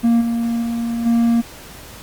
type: tone with level steps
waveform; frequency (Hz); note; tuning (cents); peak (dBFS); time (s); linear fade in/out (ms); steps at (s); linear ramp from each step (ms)
triangle; 233.1; A#3; 0; -9 / -15 / -17 / -10; 0.03-1.42; 20; 0.2 / 0.61 / 1.05; 20
effects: pink hiss -38 dBFS RMS until 2.02 s + Opus 32 kbps